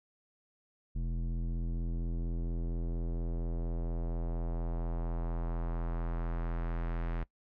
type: tone with low-pass filter sweep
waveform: square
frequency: 42.14 Hz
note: E1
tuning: 39 cents sharp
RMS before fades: -34 dBFS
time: 0.95-7.24 s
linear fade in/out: 10 ms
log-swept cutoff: 200 to 1900 Hz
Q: 1.2
effects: noise-tail reverb RT60 0.1 s tail -21 dB re dry